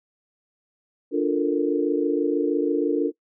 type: chord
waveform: sine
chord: Bb major seventh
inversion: first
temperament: equal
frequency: 293.7 / 349.2 / 440 / 466.2 Hz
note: D4 / F4 / A4 / Bb4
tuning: 0 / 0 / 0 / 0 cents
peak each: -23 / -25 / -26 / -26 dBFS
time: 1.11-3.12 s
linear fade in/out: 50 ms
effects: noise-tail reverb RT60 0.1 s tail -21 dB re dry